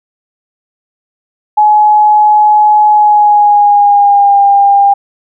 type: tone with pitch glide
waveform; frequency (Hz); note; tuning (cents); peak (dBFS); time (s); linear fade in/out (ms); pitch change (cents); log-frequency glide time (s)
sine; 845 to 801.3; G#5 to G5; +30 to +38; -3; 1.57-4.94; 10; -92; 2.89-4.4
effects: none

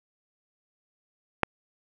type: click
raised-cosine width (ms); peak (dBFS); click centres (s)
0.5; -5; 1.433
effects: none

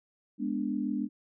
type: chord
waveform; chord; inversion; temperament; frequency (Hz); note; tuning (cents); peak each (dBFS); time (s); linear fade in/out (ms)
sine; G# diminished; none; equal; 207.7 / 246.9 / 293.7; G#3 / B3 / D4; 0 / 0 / 0; -33; 0.38-1.09; 50
effects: none

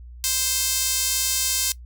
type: tone with high-pass filter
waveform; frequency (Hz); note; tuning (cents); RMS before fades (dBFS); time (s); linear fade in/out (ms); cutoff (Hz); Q
sawtooth; 523.3; C5; 0; -23; 0.24-1.72; 0; 5500; 0.91
effects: noise-tail reverb RT60 0.1 s tail -19 dB re dry + added 60 Hz sine -38 dBFS peak until 1.85 s

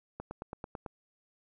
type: click train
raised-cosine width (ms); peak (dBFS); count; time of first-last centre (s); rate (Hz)
1; -25; 7; 0.2-0.862; 9.06
effects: none

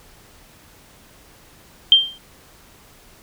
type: tone with exponential decay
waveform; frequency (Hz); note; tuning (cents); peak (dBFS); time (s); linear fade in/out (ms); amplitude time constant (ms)
sine; 3161; G7; +14; -4; 1.92-2.18; 1; 55
effects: pink hiss -49 dBFS RMS until 3.22 s

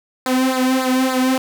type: tone with flanger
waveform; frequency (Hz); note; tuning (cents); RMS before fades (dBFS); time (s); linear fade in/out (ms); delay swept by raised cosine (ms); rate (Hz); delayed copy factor
sawtooth; 258.5; C4; -21; -17; 0.26-1.38; 2; 0.33 to 2.43; 3.5; -0.9
effects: none

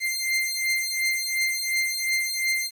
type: beating tone pair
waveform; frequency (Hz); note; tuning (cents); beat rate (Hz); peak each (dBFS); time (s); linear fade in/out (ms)
sawtooth; 2093 / 2095.8; C7 / C7; 0 / +2; 2.8; -23; 0-2.71; 50
effects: 9-bit

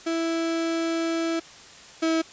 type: tone pair in turn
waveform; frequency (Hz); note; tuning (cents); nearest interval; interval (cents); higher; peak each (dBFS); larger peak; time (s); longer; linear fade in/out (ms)
35% pulse; 330 / 324.3; E4 / E4; +2 / -28; unison; 30; first; -22 / -19; second; 0.06-1.4 / 2.02-2.22; first; 10
effects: white hiss -46 dBFS RMS until 2.32 s + resampled to 16000 Hz

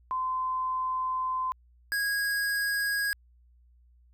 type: tone pair in turn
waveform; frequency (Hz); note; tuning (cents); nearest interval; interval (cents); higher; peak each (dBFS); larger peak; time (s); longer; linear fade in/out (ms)
sine / square; 1030 / 1647.3; C6 / G#6; -28 / -15; minor sixth; 813; second; -27; neither; 0.11-1.52 / 1.92-3.13; first; 0
effects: added 60 Hz sine -57 dBFS peak until 4.13 s

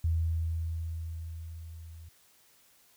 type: tone with level ramp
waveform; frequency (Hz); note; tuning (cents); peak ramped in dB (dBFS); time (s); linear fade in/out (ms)
sine; 81.9; E2; -11; -24 to -45; 0.04-2.09; 5
effects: white hiss -63 dBFS RMS until 2.96 s

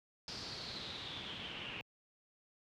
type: noise with low-pass filter sweep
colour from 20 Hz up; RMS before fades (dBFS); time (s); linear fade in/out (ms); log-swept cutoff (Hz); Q
pink; -45; 0.28-1.81; 0; 5000 to 2700; 6.3
effects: high-pass 80 Hz 12 dB/octave

